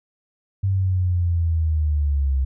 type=linear sweep; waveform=sine; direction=down; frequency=98 to 65.41 Hz; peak=-17 dBFS; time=0.63-2.45 s; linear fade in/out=10 ms; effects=none